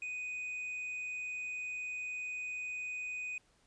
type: tone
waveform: triangle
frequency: 2491 Hz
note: D#7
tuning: 1 cent sharp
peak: -36 dBFS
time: 0.02-3.38 s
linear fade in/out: 2 ms
effects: pink hiss -70 dBFS RMS until 3.66 s + resampled to 22050 Hz